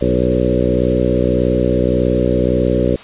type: harmonic tone with a mistuned harmonic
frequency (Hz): 61.74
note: B1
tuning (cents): 0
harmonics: 1 / 2 / 3 / 4 / 5 / 6 / 7 / 8 / 9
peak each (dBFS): -21 / -21 / -21 / -21 / -21 / -21 / -21 / -21 / -21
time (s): 0.01-2.96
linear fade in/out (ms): 5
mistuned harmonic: 8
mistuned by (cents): +17
effects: white hiss -36 dBFS RMS until 3.03 s + resampled to 8000 Hz